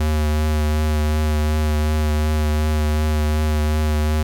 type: tone with vibrato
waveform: square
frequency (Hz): 76.4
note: D#2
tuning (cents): -31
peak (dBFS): -17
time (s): 0-4.23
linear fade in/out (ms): 5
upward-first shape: triangle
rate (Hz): 2.7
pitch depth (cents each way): 21
effects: 9-bit